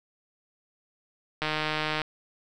click train, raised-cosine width 0.3 ms, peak -12 dBFS, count 93, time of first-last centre 1.42-2.017 s, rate 154 Hz, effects none

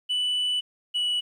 sine tone pair in turn, 2976 / 2945 Hz, F#7 / F#7, +9 / -9 cents, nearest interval unison, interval 18 cents, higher first, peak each -20 dBFS, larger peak neither, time 0.09-0.61 / 0.94-1.21 s, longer first, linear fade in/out 20 ms, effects tanh soft clip ceiling -22 dBFS + 10-bit

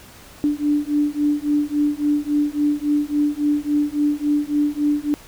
sine beating tone pair, 292.3 / 295.9 Hz, D4 / D4, -8 / +13 cents, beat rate 3.6 Hz, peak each -20 dBFS, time 0.44-5.14 s, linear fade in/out 0 ms, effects pink hiss -44 dBFS RMS until 5.27 s

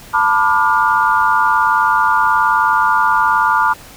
sine chord, B half-diminished seventh, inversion third, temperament just, 889 / 987.8 / 1185.3 / 1422.4 Hz, A5 / B5 / D6 / F6, +18 / 0 / +16 / +31 cents, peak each -16 dBFS, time 0.13-3.74 s, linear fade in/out 20 ms, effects pink hiss -38 dBFS RMS until 3.96 s

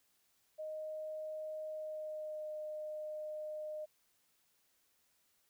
sine tone with pitch glide, 621 to 612.5 Hz, D#5 to D#5, -3 to -27 cents, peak -40 dBFS, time 0.58-3.86 s, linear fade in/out 20 ms, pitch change -24 cents, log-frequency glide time 1.69-2.54 s, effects white hiss -75 dBFS RMS until 5.49 s

